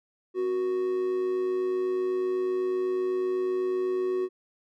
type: tone with amplitude modulation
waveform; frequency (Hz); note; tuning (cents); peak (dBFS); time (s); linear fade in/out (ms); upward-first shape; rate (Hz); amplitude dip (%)
triangle; 370; F#4; 0; -21; 0.34-4.29; 50; sine; 108; 40
effects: none